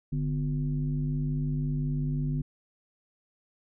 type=tone with frequency modulation; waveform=sine; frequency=146.83 Hz; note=D3; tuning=in tune; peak=-26 dBFS; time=0.12-2.42 s; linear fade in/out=10 ms; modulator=104 Hz; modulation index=0.81; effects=none